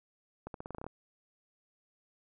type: accelerating click train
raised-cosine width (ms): 1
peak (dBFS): -27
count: 10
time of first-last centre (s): 0.47-0.866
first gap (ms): 72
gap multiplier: 0.87
effects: none